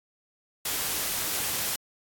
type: noise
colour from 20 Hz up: white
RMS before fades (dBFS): -29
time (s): 0.65-1.76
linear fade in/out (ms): 5
effects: AAC 64 kbps